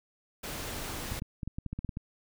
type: noise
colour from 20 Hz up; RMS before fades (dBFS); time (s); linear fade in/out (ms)
pink; -38; 0.43-1.2; 10
type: clicks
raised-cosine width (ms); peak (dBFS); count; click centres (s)
5; -23; 11; 1.121 / 1.221 / 1.432 / 1.476 / 1.585 / 1.663 / 1.73 / 1.79 / 1.847 / 1.892 / 1.971
effects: none